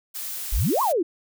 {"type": "noise", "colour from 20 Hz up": "blue", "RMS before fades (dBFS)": -32, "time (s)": [0.14, 0.93], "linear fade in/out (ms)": 20}
{"type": "exponential two-way sweep", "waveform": "sine", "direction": "up then down", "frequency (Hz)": [33.12, 1132, 304.8], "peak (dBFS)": -19, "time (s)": [0.52, 1.03], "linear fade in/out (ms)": 10, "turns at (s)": 0.82}
{"effects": []}